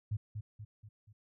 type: tone with echo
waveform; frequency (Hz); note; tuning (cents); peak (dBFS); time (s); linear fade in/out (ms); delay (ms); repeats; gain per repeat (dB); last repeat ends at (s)
sine; 106.1; G#2; +38; -31; 0.11-0.17; 10; 240; 4; -6; 1.13
effects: none